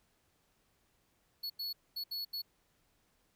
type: tone bursts at uneven times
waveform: square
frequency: 4393 Hz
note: C#8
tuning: 16 cents flat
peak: -37 dBFS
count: 5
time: 1.43-1.5 / 1.59-1.73 / 1.96-2.04 / 2.11-2.25 / 2.33-2.42 s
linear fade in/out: 10 ms
effects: pink hiss -74 dBFS RMS until 3.35 s